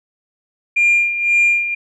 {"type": "tone with tremolo", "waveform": "sine", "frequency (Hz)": 2400, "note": "D7", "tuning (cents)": 37, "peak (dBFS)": -8, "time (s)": [0.76, 1.75], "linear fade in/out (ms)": 10, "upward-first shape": "sine", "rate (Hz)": 1.9, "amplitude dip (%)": 70, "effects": ["tanh soft clip ceiling -7 dBFS"]}